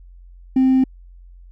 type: tone with hard clipping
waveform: triangle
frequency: 261.5 Hz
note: C4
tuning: 1 cent flat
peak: -11 dBFS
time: 0.56-0.84 s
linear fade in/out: 5 ms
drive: 2 dB
effects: added 44 Hz sine -40 dBFS peak until 1.51 s